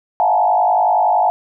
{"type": "tone with frequency modulation", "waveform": "sine", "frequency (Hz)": 788, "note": "G5", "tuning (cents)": 9, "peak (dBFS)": -11, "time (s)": [0.2, 1.3], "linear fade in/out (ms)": 0, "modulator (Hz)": 50.7, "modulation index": 2.3, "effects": []}